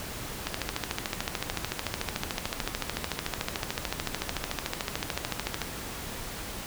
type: click train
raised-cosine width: 0.2 ms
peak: -11 dBFS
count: 71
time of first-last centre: 0.47-5.617 s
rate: 13.6 Hz
effects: pink hiss -38 dBFS RMS until 6.66 s